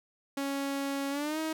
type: tone with pitch glide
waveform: sawtooth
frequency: 277.2 to 316.6 Hz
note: C#4 to D#4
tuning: 0 to +30 cents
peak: -27 dBFS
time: 0.37-1.53 s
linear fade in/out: 5 ms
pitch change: +230 cents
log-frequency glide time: 1.1-1.39 s
effects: none